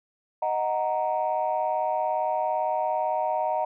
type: chord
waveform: sine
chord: D# minor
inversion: none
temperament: equal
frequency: 622.3 / 740 / 932.3 Hz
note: D#5 / F#5 / A#5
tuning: 0 / 0 / 0 cents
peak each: -27 dBFS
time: 0.42-3.65 s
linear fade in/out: 5 ms
effects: tanh soft clip ceiling -16 dBFS